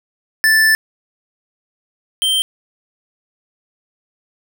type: tone pair in turn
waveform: square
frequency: 1760 / 3136 Hz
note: A6 / G7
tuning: 0 / 0 cents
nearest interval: minor seventh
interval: 1000 cents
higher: second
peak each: -10 / -14 dBFS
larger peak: first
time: 0.44-0.75 / 2.22-2.42 s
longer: first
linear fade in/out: 0 ms
effects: none